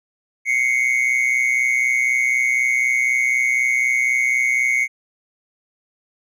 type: tone pair together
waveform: triangle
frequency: 2093 / 2217 Hz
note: C7 / C#7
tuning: 0 / 0 cents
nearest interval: minor second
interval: 100 cents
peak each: -18 / -16 dBFS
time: 0.45-4.88 s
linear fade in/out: 50 ms
effects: none